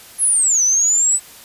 sine linear two-way sweep, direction down then up, 11010 to 5900 to 8070 Hz, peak -12 dBFS, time 0.18-1.2 s, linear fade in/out 50 ms, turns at 0.63 s, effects white hiss -41 dBFS RMS until 1.44 s + resampled to 32000 Hz

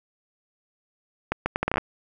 accelerating click train, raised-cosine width 0.5 ms, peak -8 dBFS, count 10, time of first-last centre 1.32-1.781 s, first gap 140 ms, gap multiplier 0.71, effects none

